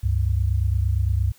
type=tone pair together; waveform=sine; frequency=69.3 / 98 Hz; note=C#2 / G2; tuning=0 / 0 cents; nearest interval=tritone; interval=600 cents; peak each=-21 dBFS; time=0.03-1.32 s; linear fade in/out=10 ms; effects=white hiss -55 dBFS RMS until 1.38 s